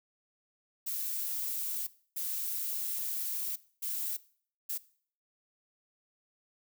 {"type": "noise bursts at uneven times", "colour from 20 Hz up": "violet", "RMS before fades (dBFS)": -35, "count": 4, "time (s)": [[0.86, 1.87], [2.16, 3.56], [3.82, 4.17], [4.69, 4.78]], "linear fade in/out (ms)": 10, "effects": ["noise-tail reverb RT60 0.5 s tail -19 dB re dry"]}